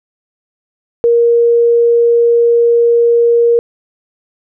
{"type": "tone", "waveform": "sine", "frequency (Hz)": 470, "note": "A#4", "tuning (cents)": 14, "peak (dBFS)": -6, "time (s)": [1.04, 3.59], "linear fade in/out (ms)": 0, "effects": []}